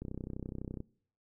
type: click train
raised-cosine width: 3 ms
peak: -27 dBFS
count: 26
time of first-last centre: 0.02-0.804 s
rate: 31.9 Hz
effects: noise-tail reverb RT60 0.6 s tail -23 dB re dry